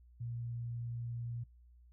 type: tone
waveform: sine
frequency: 118.4 Hz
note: A#2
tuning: 27 cents sharp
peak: -38 dBFS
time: 0.2-1.44 s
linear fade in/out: 10 ms
effects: noise-tail reverb RT60 0.2 s tail -23 dB re dry + added 60 Hz sine -58 dBFS peak until 1.92 s